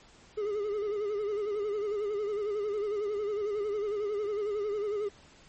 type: tone with vibrato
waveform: triangle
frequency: 415.3 Hz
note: G#4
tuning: in tune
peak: -27 dBFS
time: 0.37-5.09 s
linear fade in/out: 10 ms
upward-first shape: sine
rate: 11 Hz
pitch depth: 68 cents each way
effects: pink hiss -57 dBFS RMS until 5.48 s + MP3 32 kbps